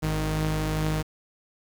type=tone pair together; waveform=sawtooth; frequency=52.64 / 155.56 Hz; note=G#1 / D#3; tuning=+24 / 0 cents; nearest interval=octave + perfect fifth; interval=1876 cents; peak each=-25 / -22 dBFS; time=0.02-1.03 s; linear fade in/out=20 ms; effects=9-bit